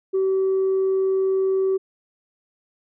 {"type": "tone", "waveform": "sine", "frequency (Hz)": 382.4, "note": "G4", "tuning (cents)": -43, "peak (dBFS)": -16, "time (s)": [0.13, 1.78], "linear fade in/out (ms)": 20, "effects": ["tanh soft clip ceiling -15 dBFS"]}